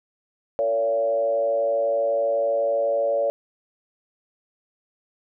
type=tone with frequency modulation; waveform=sine; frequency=568 Hz; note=C#5; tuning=42 cents sharp; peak=-19 dBFS; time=0.59-3.3 s; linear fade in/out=0 ms; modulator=112 Hz; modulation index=0.68; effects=none